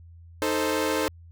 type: chord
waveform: sawtooth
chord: A diminished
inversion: second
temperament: equal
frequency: 311.1 / 440 / 523.3 Hz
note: Eb4 / A4 / C5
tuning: 0 / 0 / 0 cents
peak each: -24 dBFS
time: 0.42-1.08 s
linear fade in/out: 0 ms
effects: added 84 Hz sine -45 dBFS peak until 1.31 s